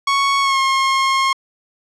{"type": "tone with pitch glide", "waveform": "sawtooth", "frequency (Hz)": [1108.7, 1074.7], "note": ["C#6", "C6"], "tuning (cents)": [0, 46], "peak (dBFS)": -10, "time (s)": [0.07, 1.33], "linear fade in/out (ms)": 5, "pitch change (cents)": -54, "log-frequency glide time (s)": [0.41, 0.59], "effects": ["low-pass 6000 Hz 12 dB/octave"]}